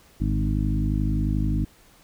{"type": "harmonic tone with a mistuned harmonic", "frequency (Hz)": 51.4, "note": "G#1", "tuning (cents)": -17, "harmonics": [1, 2, 3, 4, 5, 6], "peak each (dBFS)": [-24, -27, -29, -30, -31, -32], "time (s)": [0.2, 1.65], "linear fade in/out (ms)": 10, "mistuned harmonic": 2, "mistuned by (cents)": 43, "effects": ["pink hiss -55 dBFS RMS until 2.03 s"]}